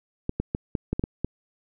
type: clicks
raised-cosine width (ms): 3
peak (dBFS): -12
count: 8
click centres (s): 0.294 / 0.4 / 0.549 / 0.752 / 0.93 / 0.995 / 1.039 / 1.246
effects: none